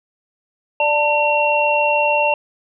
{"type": "tone cluster", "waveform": "sine", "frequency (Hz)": [588, 893, 2734], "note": ["D5", "A5", "F7"], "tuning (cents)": [2, 25, -37], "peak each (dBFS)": -18, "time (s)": [0.8, 2.34], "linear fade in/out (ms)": 2, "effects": []}